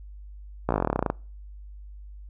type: slowing click train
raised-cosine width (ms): 1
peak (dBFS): -9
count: 17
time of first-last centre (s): 0.69-1.101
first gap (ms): 16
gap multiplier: 1.06
effects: noise-tail reverb RT60 0.4 s tail -26 dB re dry + added 50 Hz sine -40 dBFS peak until 2.29 s